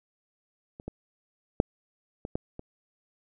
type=clicks; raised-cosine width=2 ms; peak=-29 / -22 / -6 / -22 / -15 / -25 dBFS; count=6; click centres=0.799 / 0.88 / 1.601 / 2.251 / 2.355 / 2.594 s; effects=none